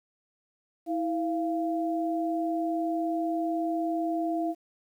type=tone pair together; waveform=sine; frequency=325.3 / 689.3 Hz; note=E4 / F5; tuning=-23 / -23 cents; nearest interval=octave + minor second; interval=1300 cents; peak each=-28 / -30 dBFS; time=0.86-4.55 s; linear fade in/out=50 ms; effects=10-bit